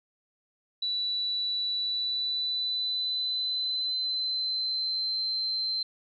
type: tone with pitch glide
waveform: sine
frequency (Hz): 3950 to 4106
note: B7 to C8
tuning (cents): 0 to -33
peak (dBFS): -27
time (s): 0.82-5.83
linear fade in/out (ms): 5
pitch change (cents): +67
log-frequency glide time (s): 1.77-5.19
effects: none